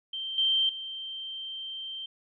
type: tone with level steps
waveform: sine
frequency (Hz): 3136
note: G7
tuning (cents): 0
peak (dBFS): -32 / -22 / -35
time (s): 0.13-2.06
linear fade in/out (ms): 5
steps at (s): 0.38 / 0.69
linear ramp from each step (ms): 2
effects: none